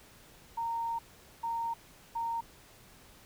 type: tone bursts at uneven times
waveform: sine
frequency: 923 Hz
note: A#5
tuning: 17 cents flat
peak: -31 dBFS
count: 3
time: 0.57-0.99 / 1.43-1.74 / 2.15-2.41 s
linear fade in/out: 10 ms
effects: pink hiss -57 dBFS RMS until 3.25 s